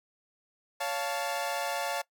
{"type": "chord", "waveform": "sawtooth", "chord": "Db augmented", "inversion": "none", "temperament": "equal with one note detuned", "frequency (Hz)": [561.8, 698.5, 880], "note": ["Db5", "F5", "A5"], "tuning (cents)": [23, 0, 0], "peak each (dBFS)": -31, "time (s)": [0.8, 2.02], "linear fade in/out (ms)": 10, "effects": ["noise-tail reverb RT60 0.1 s tail -20 dB re dry"]}